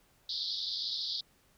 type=band-pass noise; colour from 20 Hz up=white; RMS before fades=-36 dBFS; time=0.29-1.21 s; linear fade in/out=5 ms; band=3500 to 5000 Hz; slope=96 dB/octave; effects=pink hiss -67 dBFS RMS until 1.57 s